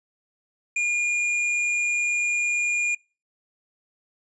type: tone with tanh clipping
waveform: triangle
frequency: 2423 Hz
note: D#7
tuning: 47 cents flat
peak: -23 dBFS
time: 0.76-2.95 s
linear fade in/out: 5 ms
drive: 17 dB
effects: noise-tail reverb RT60 0.3 s tail -23 dB re dry + resampled to 22050 Hz